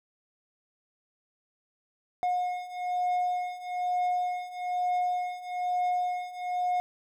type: beating tone pair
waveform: triangle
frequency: 720 / 721.1 Hz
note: F#5 / F#5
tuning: -47 / -45 cents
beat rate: 1.1 Hz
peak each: -30 / -27 dBFS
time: 2.23-6.8 s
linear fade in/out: 0 ms
effects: none